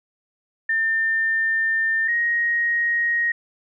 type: tone pair in turn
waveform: sine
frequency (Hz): 1800 / 1878.2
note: A6 / A#6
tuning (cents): +39 / +13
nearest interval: minor second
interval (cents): 74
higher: second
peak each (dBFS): -18 / -18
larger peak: neither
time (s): 0.69-2.08 / 2.08-3.32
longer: first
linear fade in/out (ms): 5
effects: none